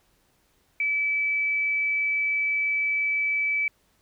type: tone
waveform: sine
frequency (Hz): 2303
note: D7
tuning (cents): -34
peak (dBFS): -22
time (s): 0.8-3.68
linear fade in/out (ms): 2
effects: pink hiss -66 dBFS RMS until 4.01 s